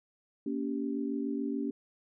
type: chord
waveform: sine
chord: G diminished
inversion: first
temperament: just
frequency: 235.2 / 282.2 / 392 Hz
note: Bb3 / Db4 / G4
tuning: +16 / +31 / 0 cents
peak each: -35 / -33 / -39 dBFS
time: 0.46-1.71 s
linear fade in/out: 5 ms
effects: none